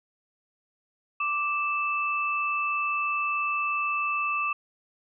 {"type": "tone pair together", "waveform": "sine", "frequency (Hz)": [1173.7, 2637], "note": ["D6", "E7"], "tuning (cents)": [-1, 0], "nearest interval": "octave + major second", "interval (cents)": 1401, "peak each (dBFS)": [-27, -28], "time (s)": [1.2, 4.53], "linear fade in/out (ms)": 5, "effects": []}